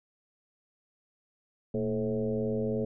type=tone with frequency modulation; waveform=sine; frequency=329.6 Hz; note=E4; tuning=in tune; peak=-27 dBFS; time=1.74-2.85 s; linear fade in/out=5 ms; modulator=103 Hz; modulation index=2.1; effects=none